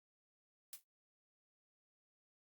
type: noise with exponential decay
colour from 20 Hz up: blue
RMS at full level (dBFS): -44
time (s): 0.73-0.84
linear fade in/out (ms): 1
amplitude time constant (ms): 22
effects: Opus 48 kbps